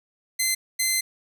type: tone bursts at uneven times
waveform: 10% pulse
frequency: 2064 Hz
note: C7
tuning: 24 cents flat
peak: -12 dBFS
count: 2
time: 0.39-0.55 / 0.79-1.01 s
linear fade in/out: 10 ms
effects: none